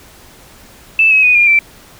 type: tone with pitch steps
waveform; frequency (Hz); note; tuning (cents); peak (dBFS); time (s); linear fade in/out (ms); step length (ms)
sine; 2637 / 2559 / 2483 / 2410 / 2338; E7 / D#7 / D#7 / D7 / D7; 0 / +48 / -4 / +44 / -8; -6; 0.99-1.59; 2; 120
effects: pink hiss -41 dBFS RMS until 1.99 s